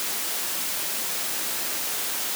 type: high-pass noise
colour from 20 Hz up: white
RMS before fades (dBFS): -28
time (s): 0-2.35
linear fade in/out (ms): 0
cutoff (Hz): 190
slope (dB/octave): 12
effects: none